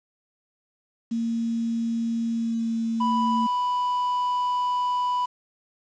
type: tone with pitch glide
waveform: sine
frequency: 230.1 to 227.5 Hz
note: A#3 to A#3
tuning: -22 to -42 cents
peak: -23 dBFS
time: 1.11-3.47 s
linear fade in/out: 10 ms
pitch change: -20 cents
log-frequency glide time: 2.28-2.77 s
type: tone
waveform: triangle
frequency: 989 Hz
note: B5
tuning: 2 cents sharp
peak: -20 dBFS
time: 3-5.26 s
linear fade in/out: 10 ms
effects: resampled to 16000 Hz + 8-bit